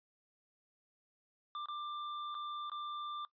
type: tone with dropouts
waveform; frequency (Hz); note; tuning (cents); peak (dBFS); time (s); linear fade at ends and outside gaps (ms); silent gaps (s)
square; 1186; D6; +17; -40; 1.55-3.25; 1; 1.658-1.685 / 2.345-2.35 / 2.698-2.717
effects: noise-tail reverb RT60 0.1 s tail -18 dB re dry + resampled to 11025 Hz